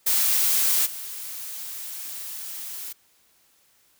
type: noise with level steps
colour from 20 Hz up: blue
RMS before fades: -21 / -35 dBFS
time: 0.06-2.93 s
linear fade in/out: 10 ms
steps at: 0.85 s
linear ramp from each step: 20 ms
effects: white hiss -62 dBFS RMS until 3.99 s